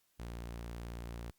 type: tone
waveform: sawtooth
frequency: 58.27 Hz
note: A#1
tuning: in tune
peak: -38 dBFS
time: 0.19-1.31 s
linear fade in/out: 10 ms
effects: white hiss -75 dBFS RMS until 1.38 s + Opus 48 kbps